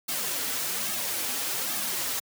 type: noise with flanger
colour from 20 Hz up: white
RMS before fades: -30 dBFS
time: 0.08-2.2 s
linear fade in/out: 10 ms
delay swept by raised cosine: 2 to 5.7 ms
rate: 1.2 Hz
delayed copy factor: -0.7
effects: high-pass 150 Hz 12 dB/octave